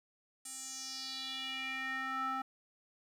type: tone with band-pass filter sweep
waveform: square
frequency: 263.9 Hz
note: C4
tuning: 15 cents sharp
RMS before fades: -40 dBFS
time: 0.45-2.42 s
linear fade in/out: 5 ms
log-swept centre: 8700 to 1100 Hz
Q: 4
effects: 11-bit